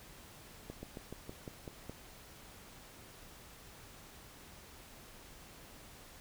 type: slowing click train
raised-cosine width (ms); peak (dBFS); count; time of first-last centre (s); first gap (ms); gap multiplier
2; -30; 8; 0.7-1.896; 130; 1.09
effects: pink hiss -55 dBFS RMS until 6.2 s